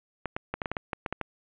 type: clicks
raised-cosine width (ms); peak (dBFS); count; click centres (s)
0.5; -15; 11; 0.257 / 0.365 / 0.54 / 0.618 / 0.658 / 0.716 / 0.768 / 0.932 / 1.062 / 1.126 / 1.213
effects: resampled to 8000 Hz + 9-bit